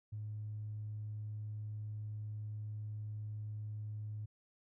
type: tone with tanh clipping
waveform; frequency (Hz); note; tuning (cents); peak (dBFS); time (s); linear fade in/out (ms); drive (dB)
triangle; 106.3; G#2; +41; -40; 0.12-4.26; 10; 4
effects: none